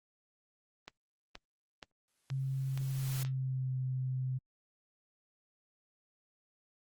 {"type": "click train", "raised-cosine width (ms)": 0.2, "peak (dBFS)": -27, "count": 6, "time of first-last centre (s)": [0.88, 3.25], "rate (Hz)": 2.11}
{"type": "noise with exponential growth", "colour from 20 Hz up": "white", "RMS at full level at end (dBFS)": -41, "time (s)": [2.08, 3.23], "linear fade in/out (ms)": 0, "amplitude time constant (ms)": 250}
{"type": "tone with pitch glide", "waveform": "sine", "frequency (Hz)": [133.9, 129.49], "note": ["C3", "C3"], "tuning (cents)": [40, -18], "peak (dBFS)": -32, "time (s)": [2.3, 4.39], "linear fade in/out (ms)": 20, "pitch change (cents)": -58, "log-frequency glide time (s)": [2.96, 3.74]}
{"effects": ["Opus 32 kbps"]}